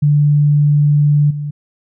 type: tone with level steps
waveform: sine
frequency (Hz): 146.83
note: D3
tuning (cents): 0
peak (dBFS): -8 / -19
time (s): 0.02-1.51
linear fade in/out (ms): 10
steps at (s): 1.3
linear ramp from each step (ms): 10
effects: none